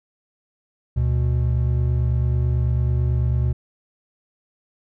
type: tone pair together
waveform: triangle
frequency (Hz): 72.8 / 121.9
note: D2 / B2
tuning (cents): -15 / -22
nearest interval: major sixth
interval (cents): 893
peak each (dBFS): -18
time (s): 0.96-3.53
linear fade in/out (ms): 10
effects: none